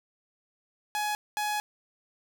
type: tone bursts at uneven times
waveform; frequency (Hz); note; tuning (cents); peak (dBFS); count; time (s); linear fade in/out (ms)
sawtooth; 840; G#5; +19; -24; 2; 0.95-1.15 / 1.37-1.6; 0
effects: none